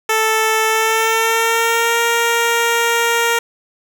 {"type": "tone with pitch glide", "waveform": "10% pulse", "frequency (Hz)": [440.2, 466.4], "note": ["A4", "A#4"], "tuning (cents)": [1, 1], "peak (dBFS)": -5, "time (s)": [0.09, 3.39], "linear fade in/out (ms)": 5, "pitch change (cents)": 100, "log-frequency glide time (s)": [0.67, 2.01], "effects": []}